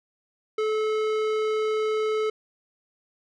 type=tone with low-pass filter; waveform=square; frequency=432.8 Hz; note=A4; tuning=29 cents flat; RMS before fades=-25 dBFS; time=0.58-2.3 s; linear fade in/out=5 ms; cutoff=3600 Hz; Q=0.52; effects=none